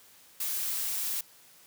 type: noise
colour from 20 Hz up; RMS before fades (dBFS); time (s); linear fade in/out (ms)
blue; -32; 0.4-1.21; 5
effects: white hiss -57 dBFS RMS until 1.66 s + high-pass 80 Hz 12 dB/octave